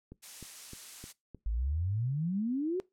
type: click train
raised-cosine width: 3 ms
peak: -33 dBFS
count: 5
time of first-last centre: 0.12-1.347 s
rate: 3.26 Hz
type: noise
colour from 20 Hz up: blue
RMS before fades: -43 dBFS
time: 0.22-1.13 s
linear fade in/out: 20 ms
type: exponential sweep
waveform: sine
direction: up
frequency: 50 to 384.3 Hz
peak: -29 dBFS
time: 1.46-2.8 s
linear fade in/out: 0 ms
effects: noise-tail reverb RT60 0.2 s tail -21 dB re dry + low-pass 9000 Hz 12 dB/octave